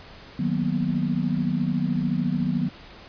sine chord, B major seventh, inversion first, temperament equal, 155.56 / 185 / 233.1 / 246.9 Hz, D#3 / F#3 / A#3 / B3, 0 / 0 / 0 / 0 cents, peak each -27 / -26 / -29 / -27 dBFS, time 0.39-2.69 s, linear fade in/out 5 ms, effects pink hiss -45 dBFS RMS until 3.08 s + resampled to 11025 Hz

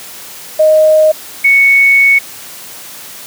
sine tone pair in turn, 622.3 / 2218 Hz, D#5 / C#7, 0 / 0 cents, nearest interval octave + minor seventh, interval 2200 cents, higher second, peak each -4 dBFS, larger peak neither, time 0.59-1.12 / 1.44-2.19 s, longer second, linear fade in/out 10 ms, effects white hiss -30 dBFS RMS until 3.26 s + high-pass 100 Hz 12 dB/octave

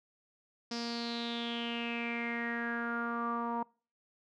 sawtooth tone with low-pass filter sweep, 234.9 Hz, A#3, 13 cents sharp, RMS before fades -36 dBFS, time 0.71-3.63 s, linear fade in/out 5 ms, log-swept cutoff 5200 to 970 Hz, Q 8, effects noise-tail reverb RT60 0.4 s tail -26 dB re dry

